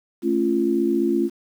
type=chord; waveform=sine; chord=A augmented; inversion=none; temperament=just; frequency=220 / 275 / 343.8 Hz; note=A3 / C#4 / E#4; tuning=0 / -14 / -27 cents; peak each=-24 / -23 / -20 dBFS; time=0.22-1.3 s; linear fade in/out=50 ms; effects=8-bit